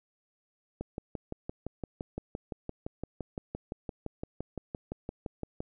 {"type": "click train", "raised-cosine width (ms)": 2, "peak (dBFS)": -22, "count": 29, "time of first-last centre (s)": [0.81, 5.605], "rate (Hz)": 5.84, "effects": []}